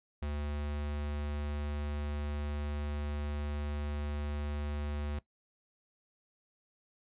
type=tone; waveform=square; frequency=73.42 Hz; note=D2; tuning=in tune; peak=-35 dBFS; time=0.22-5.19 s; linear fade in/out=5 ms; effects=noise-tail reverb RT60 0.1 s tail -18 dB re dry + resampled to 8000 Hz